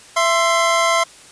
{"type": "tone pair together", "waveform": "25% pulse", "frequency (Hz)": [667.8, 1046.5], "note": ["E5", "C6"], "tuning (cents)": [22, 0], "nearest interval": "minor sixth", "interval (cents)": 778, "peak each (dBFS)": [-13, -13], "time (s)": [0.16, 1.04], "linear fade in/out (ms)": 10, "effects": ["white hiss -43 dBFS RMS until 1.31 s", "resampled to 22050 Hz"]}